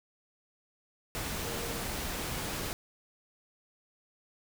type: tone in noise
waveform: sine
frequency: 466.3 Hz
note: A#4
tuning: 1 cent sharp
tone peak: -43 dBFS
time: 1.43-1.8 s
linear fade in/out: 0 ms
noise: pink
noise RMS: -36 dBFS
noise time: 1.15-2.73 s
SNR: -10 dB
effects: none